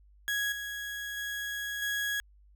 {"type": "tone with level steps", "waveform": "35% pulse", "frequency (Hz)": 1661.2, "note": "G#6", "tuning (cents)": 0, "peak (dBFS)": [-27, -34, -32, -28], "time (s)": [0.28, 2.2], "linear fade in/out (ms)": 0, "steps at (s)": [0.52, 1.17, 1.82], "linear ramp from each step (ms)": 2, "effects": ["added 50 Hz sine -56 dBFS peak until 2.55 s"]}